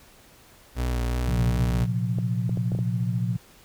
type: tone with vibrato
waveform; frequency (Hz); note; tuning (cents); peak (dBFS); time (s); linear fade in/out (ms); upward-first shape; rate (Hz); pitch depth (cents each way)
35% pulse; 60.7; B1; -29; -22; 0.75-1.87; 50; sine; 2.6; 33
type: chord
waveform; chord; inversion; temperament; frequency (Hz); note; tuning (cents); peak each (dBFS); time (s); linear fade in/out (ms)
sine; Bb suspended second; none; equal with one note detuned; 116.54 / 130.81 / 176.85; Bb2 / C3 / F3; 0 / 0 / +22; -25 / -30 / -28; 1.27-3.37; 10
type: clicks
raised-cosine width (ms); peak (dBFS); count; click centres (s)
2; -21; 6; 2.186 / 2.494 / 2.573 / 2.719 / 2.75 / 2.789
effects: pink hiss -53 dBFS RMS until 3.64 s